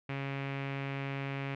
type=tone with low-pass filter; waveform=sawtooth; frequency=137.7 Hz; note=C#3; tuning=11 cents flat; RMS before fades=-37 dBFS; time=0.09-1.55 s; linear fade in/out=5 ms; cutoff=2400 Hz; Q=3.2; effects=none